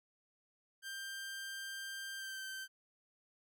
sawtooth tone with pitch glide, 1575 to 1554.2 Hz, G6 to G6, +8 to -15 cents, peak -39 dBFS, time 0.82-2.68 s, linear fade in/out 50 ms, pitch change -23 cents, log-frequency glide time 2.18-2.41 s, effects none

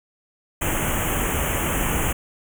pink band-stop noise, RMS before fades -23 dBFS, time 0.61-2.13 s, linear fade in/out 10 ms, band 3200 to 6400 Hz, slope 96 dB/octave, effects none

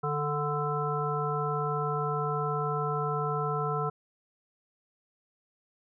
harmonic tone with a mistuned harmonic, 146.83 Hz, D3, in tune, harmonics 1 / 3 / 5 / 7 / 9, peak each -32 / -33 / -36 / -36 / -33 dBFS, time 0.03-3.9 s, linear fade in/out 10 ms, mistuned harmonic 1, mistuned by +25 cents, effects none

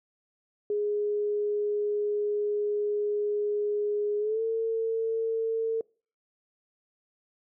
sine tone with pitch glide, 415.3 to 450.3 Hz, G#4 to A4, 0 to +40 cents, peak -25 dBFS, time 0.7-5.81 s, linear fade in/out 2 ms, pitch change +140 cents, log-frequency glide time 4.19-4.42 s, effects noise-tail reverb RT60 0.4 s tail -25 dB re dry

